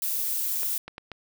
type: noise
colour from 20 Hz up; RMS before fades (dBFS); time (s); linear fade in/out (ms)
violet; -28; 0.02-0.78; 2
type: clicks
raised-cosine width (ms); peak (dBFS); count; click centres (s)
0.3; -22; 4; 0.632 / 0.88 / 0.981 / 1.117
effects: none